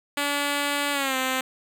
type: tone with pitch glide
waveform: 5% pulse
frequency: 286.9 to 260.1 Hz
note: D4 to C4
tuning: -40 to -10 cents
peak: -12 dBFS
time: 0.17-1.41 s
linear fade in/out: 5 ms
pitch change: -170 cents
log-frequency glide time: 0.92-1.16 s
effects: none